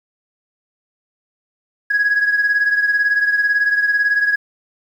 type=beating tone pair; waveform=sine; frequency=1661.2 / 1679.2 Hz; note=G#6 / G#6; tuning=0 / +19 cents; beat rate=18 Hz; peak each=-13 / -19 dBFS; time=1.9-4.36 s; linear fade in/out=10 ms; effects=tanh soft clip ceiling -9 dBFS + 8-bit